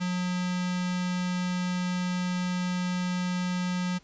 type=tone with notch filter; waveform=square; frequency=180.4 Hz; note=F#3; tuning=44 cents flat; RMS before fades=-29 dBFS; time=0-3.99 s; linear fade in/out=20 ms; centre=430 Hz; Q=0.54; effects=pink hiss -59 dBFS RMS until 4.03 s + resampled to 16000 Hz